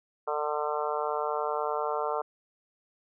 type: harmonic tone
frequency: 149.7 Hz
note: D3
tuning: 33 cents sharp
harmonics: 3 / 4 / 5 / 6 / 7 / 8 / 9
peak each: -33 / -34 / -35 / -36 / -36 / -37 / -38 dBFS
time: 0.27-2.22 s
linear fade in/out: 10 ms
effects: none